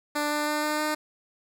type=tone with pitch steps; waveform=10% pulse; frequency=295.6 / 297.8 / 300.1 / 302.3 / 304.6 Hz; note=D4 / D4 / D4 / D#4 / D#4; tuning=+11 / +24 / +38 / -50 / -37 cents; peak=-17 dBFS; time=0.15-0.95 s; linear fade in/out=10 ms; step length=160 ms; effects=none